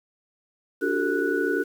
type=tone cluster; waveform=sine; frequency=291.3 / 359.8 / 391.3 / 449.3 / 1476 Hz; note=D4 / F#4 / G4 / A4 / F#6; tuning=-14 / -48 / -3 / +36 / -5 cents; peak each=-28 dBFS; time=0.81-1.64 s; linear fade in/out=20 ms; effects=8-bit